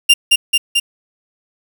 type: tone with echo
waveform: 40% pulse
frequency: 2794 Hz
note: F7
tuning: in tune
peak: -4 dBFS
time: 0.09-0.14 s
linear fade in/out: 10 ms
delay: 220 ms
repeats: 3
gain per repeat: -2 dB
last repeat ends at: 0.8 s
effects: 7-bit